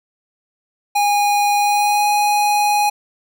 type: tone with pitch glide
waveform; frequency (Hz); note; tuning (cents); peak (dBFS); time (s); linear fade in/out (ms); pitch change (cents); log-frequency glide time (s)
square; 820 to 829.5; G#5 to G#5; -22 to -2; -14; 0.95-2.9; 10; +20; 1.58-2.05
effects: none